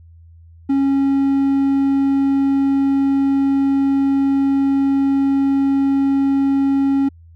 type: tone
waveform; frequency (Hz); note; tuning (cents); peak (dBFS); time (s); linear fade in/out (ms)
triangle; 274.4; C#4; -17; -11; 0.69-7.09; 10
effects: added 83 Hz sine -41 dBFS peak until 7.35 s